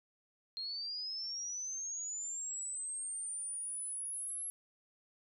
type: linear sweep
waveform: sine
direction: up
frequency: 4186 to 11175 Hz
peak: -38 dBFS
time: 0.57-4.5 s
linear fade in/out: 0 ms
effects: none